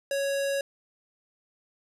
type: tone with low-pass filter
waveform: square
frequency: 555 Hz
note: C#5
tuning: 2 cents sharp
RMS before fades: -28 dBFS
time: 0.11-0.61 s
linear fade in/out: 2 ms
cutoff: 11000 Hz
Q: 1.1
effects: none

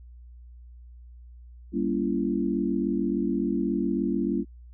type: chord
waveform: sine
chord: G diminished seventh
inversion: none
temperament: just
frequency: 196 / 235.2 / 282.2 / 338.7 Hz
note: G3 / Bb3 / Db4 / Fb4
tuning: 0 / +16 / +31 / +47 cents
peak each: -29 dBFS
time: 1.72-4.45 s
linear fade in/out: 50 ms
effects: added 60 Hz sine -44 dBFS peak until 4.73 s

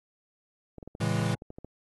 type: clicks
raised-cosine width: 2 ms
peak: -29 dBFS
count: 12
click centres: 0.783 / 0.828 / 0.876 / 0.951 / 1.122 / 1.198 / 1.231 / 1.351 / 1.421 / 1.504 / 1.585 / 1.646 s
type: chord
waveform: square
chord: A major seventh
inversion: none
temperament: equal with one note detuned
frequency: 111.86 / 138.59 / 164.81 / 207.7 Hz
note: A2 / C#3 / E3 / G#3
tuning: +29 / 0 / 0 / 0 cents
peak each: -30 / -34 / -31 / -34 dBFS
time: 1-1.35 s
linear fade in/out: 10 ms
effects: AAC 32 kbps

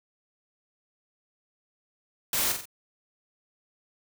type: noise with echo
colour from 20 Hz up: white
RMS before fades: -27 dBFS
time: 2.33-2.52 s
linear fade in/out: 2 ms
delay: 45 ms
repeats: 3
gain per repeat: -6 dB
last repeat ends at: 2.655 s
effects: none

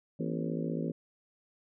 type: harmonic tone with a mistuned harmonic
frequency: 55 Hz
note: A1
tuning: in tune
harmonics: 3 / 4 / 5 / 6 / 7 / 8 / 9 / 10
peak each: -35 / -37 / -39 / -41 / -42 / -43 / -44 / -45 dBFS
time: 0.19-0.92 s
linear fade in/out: 10 ms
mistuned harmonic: 4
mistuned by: +120 cents
effects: none

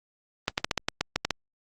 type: clicks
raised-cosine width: 0.2 ms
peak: -7 dBFS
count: 10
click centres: 0.481 / 0.579 / 0.645 / 0.712 / 0.777 / 0.885 / 1.01 / 1.16 / 1.25 / 1.307 s
effects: Opus 24 kbps

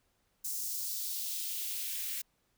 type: noise with high-pass filter sweep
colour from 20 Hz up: blue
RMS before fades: -37 dBFS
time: 0.44-2.22 s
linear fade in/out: 10 ms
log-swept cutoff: 6400 to 2000 Hz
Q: 1.5
effects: pink hiss -75 dBFS RMS until 2.57 s

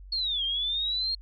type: linear two-way sweep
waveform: sine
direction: down then up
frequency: 4379 to 3157 to 4266 Hz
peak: -26 dBFS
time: 0.12-1.15 s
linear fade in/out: 5 ms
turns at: 0.44 s
effects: added 47 Hz sine -43 dBFS peak until 1.21 s

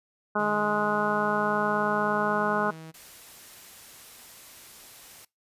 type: harmonic tone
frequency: 209.2 Hz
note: G#3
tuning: 13 cents sharp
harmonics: 1 / 2 / 3 / 4 / 5 / 6 / 7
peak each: -31 / -31 / -31 / -31 / -31 / -31 / -31 dBFS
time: 0.35-2.71 s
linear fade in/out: 10 ms
type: tone with pitch glide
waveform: sawtooth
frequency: 152.6 to 160.37 Hz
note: D#3 to E3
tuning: -33 to -47 cents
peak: -37 dBFS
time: 0.38-2.92 s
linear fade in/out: 20 ms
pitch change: +86 cents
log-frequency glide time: 2.27-2.36 s
type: noise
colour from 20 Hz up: white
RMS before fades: -48 dBFS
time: 2.94-5.25 s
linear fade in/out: 5 ms
effects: noise-tail reverb RT60 0.2 s tail -22 dB re dry + resampled to 32000 Hz

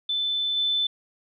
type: tone with level steps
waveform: sine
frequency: 3520 Hz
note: A7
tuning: in tune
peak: -23 / -21 dBFS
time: 0.09-0.87 s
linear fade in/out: 5 ms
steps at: 0.56 s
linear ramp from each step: 20 ms
effects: none

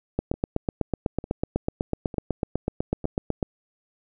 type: two click trains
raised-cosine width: 2 ms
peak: -22 / -10 dBFS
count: 4 / 27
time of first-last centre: 0.34-3.043 / 0.19-3.428 s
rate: 1.11 / 8.03 Hz
effects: none

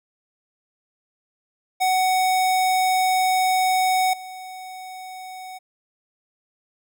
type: tone with level steps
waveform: square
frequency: 746 Hz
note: F#5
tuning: 14 cents sharp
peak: -18 / -35 dBFS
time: 1.8-5.59 s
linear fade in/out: 20 ms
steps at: 4.13 s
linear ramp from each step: 5 ms
effects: none

